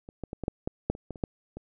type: clicks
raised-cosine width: 2 ms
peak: -30 / -21 / -22 / -20 / -13 / -16 / -11 / -29 / -22 / -30 / -14 / -26 dBFS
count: 12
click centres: 0.089 / 0.237 / 0.331 / 0.437 / 0.481 / 0.675 / 0.9 / 0.951 / 1.107 / 1.158 / 1.238 / 1.57 s
effects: none